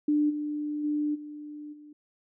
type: tone with level steps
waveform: sine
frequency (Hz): 297.5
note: D4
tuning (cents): +22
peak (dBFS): -21 / -29 / -25 / -38 / -46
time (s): 0.08-1.93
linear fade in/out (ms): 5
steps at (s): 0.29 / 0.83 / 1.14 / 1.72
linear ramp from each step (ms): 20
effects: none